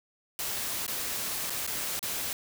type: noise with dropouts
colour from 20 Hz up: white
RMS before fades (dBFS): -33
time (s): 0.39-2.33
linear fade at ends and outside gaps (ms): 1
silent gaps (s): 0.865-0.879 / 1.498-1.503 / 1.666-1.675 / 1.993-2.028
effects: none